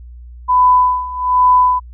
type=tone with tremolo; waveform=sine; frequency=1000 Hz; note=B5; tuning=21 cents sharp; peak=-6 dBFS; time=0.48-1.8 s; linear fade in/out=20 ms; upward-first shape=sine; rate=1.2 Hz; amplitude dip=85%; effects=added 60 Hz sine -32 dBFS peak until 1.93 s